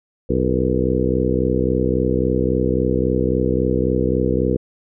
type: harmonic tone with a mistuned harmonic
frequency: 63.7 Hz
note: C2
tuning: 46 cents flat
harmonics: 1 / 2 / 3 / 4 / 5 / 6 / 7 / 8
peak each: -24 / -24 / -24 / -24 / -24 / -24 / -24 / -24 dBFS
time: 0.29-4.57 s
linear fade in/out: 10 ms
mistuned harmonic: 8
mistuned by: -69 cents
effects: none